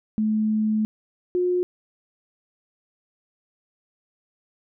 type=tone pair in turn; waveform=sine; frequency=215.9 / 359.3 Hz; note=A3 / F4; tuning=-33 / +49 cents; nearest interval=major sixth; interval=882 cents; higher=second; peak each=-19 dBFS; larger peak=neither; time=0.18-0.85 / 1.35-1.63 s; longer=first; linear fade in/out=0 ms; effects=none